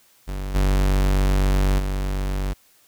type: tone with level steps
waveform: 45% pulse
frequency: 47.98 Hz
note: G1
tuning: 36 cents flat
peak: -26 / -16 / -22 dBFS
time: 0.27-2.54 s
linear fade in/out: 20 ms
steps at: 0.54 / 1.78 s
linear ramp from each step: 20 ms
effects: white hiss -57 dBFS RMS until 2.87 s